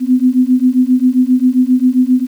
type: beating tone pair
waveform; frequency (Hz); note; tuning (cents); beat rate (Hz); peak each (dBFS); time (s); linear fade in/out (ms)
sine; 250 / 257.5; B3 / C4; +21 / -28; 7.5; -11; 0-2.27; 50
effects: 7-bit